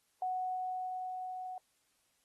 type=tone with level ramp; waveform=sine; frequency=740 Hz; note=F#5; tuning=in tune; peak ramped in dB=-32 to -40 dBFS; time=0.22-1.58 s; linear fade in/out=2 ms; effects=white hiss -75 dBFS RMS until 2.24 s + AAC 32 kbps